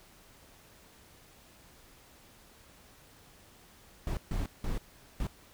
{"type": "noise bursts at uneven times", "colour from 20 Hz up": "brown", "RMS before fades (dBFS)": -32, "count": 4, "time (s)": [[4.07, 4.17], [4.31, 4.46], [4.64, 4.78], [5.2, 5.27]], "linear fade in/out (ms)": 2, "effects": ["pink hiss -58 dBFS RMS until 5.53 s"]}